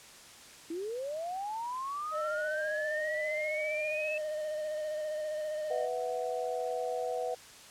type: linear sweep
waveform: sine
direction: up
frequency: 316.2 to 2632 Hz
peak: -34 dBFS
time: 0.7-4.18 s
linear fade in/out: 5 ms
type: tone with vibrato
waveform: triangle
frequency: 613 Hz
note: D#5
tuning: 26 cents flat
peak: -31 dBFS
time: 2.11-5.89 s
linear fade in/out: 50 ms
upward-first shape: square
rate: 15 Hz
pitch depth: 20 cents each way
type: chord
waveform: sine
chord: B suspended fourth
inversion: none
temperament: equal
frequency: 493.9 / 659.3 / 740 Hz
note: B4 / E5 / F#5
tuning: 0 / 0 / 0 cents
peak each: -34 / -37 / -37 dBFS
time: 5.7-7.35 s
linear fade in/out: 10 ms
effects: white hiss -52 dBFS RMS until 7.7 s + low-pass 9000 Hz 12 dB/octave